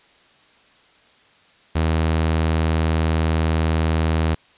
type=tone; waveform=sawtooth; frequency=80 Hz; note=D#2; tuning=49 cents sharp; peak=-13 dBFS; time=1.75-4.35 s; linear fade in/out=10 ms; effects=white hiss -54 dBFS RMS until 4.57 s + resampled to 8000 Hz